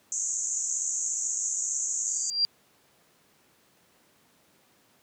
pink band-pass noise, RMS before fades -30 dBFS, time 0.12-2.3 s, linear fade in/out 0 ms, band 6400 to 7400 Hz, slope 96 dB/octave
sine tone with exponential growth, 4750 Hz, D8, 19 cents sharp, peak -18 dBFS, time 2.07-2.45 s, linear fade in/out 0 ms, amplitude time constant 82 ms
effects pink hiss -63 dBFS RMS until 5.02 s + high-pass 150 Hz 12 dB/octave

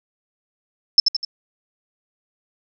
sine tone with echo, 5274 Hz, E8, in tune, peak -6 dBFS, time 0.98-1 s, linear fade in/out 2 ms, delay 83 ms, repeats 3, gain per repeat -6 dB, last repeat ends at 1.249 s, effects none

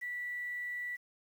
sine tone with quantisation, 1958 Hz, B6, 15 cents flat, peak -36 dBFS, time 0.01-0.97 s, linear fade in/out 20 ms, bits 10, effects none

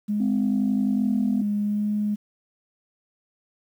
sine tone with vibrato, 207.7 Hz, G#3, in tune, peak -21 dBFS, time 0.08-2.16 s, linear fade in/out 20 ms, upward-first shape sine, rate 1.2 Hz, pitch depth 12 cents each way
sine tone with pitch glide, 258.3 to 249.6 Hz, C4 to B3, -22 to +19 cents, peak -22 dBFS, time 0.2-1.42 s, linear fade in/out 5 ms, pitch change -59 cents, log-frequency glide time 0.87-1.14 s
effects tanh soft clip ceiling -14 dBFS + 9-bit

